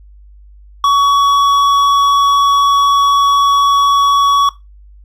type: tone with hard clipping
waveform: sine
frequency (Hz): 1126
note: C#6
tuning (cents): +27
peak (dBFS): -9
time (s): 0.84-4.49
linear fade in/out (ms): 2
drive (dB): 8
effects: noise-tail reverb RT60 0.2 s tail -17 dB re dry + added 50 Hz sine -37 dBFS peak until 5.04 s